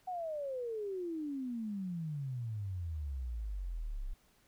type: exponential sweep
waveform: sine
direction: down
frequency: 753 to 30.87 Hz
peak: -36 dBFS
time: 0.07-4.14 s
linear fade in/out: 10 ms
effects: pink hiss -69 dBFS RMS until 4.47 s